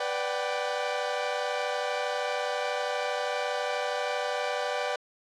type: chord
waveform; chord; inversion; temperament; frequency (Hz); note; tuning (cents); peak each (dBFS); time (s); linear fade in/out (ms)
sawtooth; G major seventh; first; equal with one note detuned; 493.9 / 587.3 / 751.6 / 784; B4 / D5 / F#5 / G5; 0 / 0 / +27 / 0; -29 / -28 / -33 / -31; 0-4.96; 5
effects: low-pass 5000 Hz 12 dB/octave